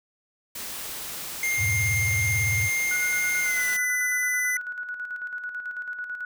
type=noise; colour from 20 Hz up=white; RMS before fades=-35 dBFS; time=0.55-3.77 s; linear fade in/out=5 ms
type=tone with pitch glide; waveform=square; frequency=2119 to 2002 Hz; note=C7 to B6; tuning=+21 to +23 cents; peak=-24 dBFS; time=1.43-4.57 s; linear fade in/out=2 ms; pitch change=-98 cents; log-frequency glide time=3.42-3.65 s
type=tone with vibrato; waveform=sine; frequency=103.83 Hz; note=G#2; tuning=in tune; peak=-25 dBFS; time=1.57-2.7 s; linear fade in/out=50 ms; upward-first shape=sine; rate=18 Hz; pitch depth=280 cents each way
type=tone with tremolo; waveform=sine; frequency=1469 Hz; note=F#6; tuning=13 cents flat; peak=-29 dBFS; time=2.91-6.25 s; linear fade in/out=2 ms; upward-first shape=square; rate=9.1 Hz; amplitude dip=50%
effects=none